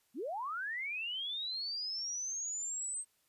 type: linear sweep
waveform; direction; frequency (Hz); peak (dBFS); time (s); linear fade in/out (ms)
sine; up; 201.8 to 8370; -36; 0.14-3.05; 50
effects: white hiss -74 dBFS RMS until 3.28 s + resampled to 32000 Hz